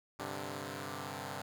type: chord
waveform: 5% pulse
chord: G suspended fourth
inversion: none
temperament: equal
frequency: 98 / 130.81 / 146.83 Hz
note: G2 / C3 / D3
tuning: 0 / 0 / 0 cents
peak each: -33 dBFS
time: 0.19-1.42 s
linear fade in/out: 5 ms
effects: none